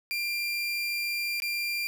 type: tone with dropouts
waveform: 30% pulse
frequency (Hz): 2382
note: D7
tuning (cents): +24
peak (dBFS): -26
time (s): 0.11-1.87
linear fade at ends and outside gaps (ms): 0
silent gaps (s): 1.401-1.421
effects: none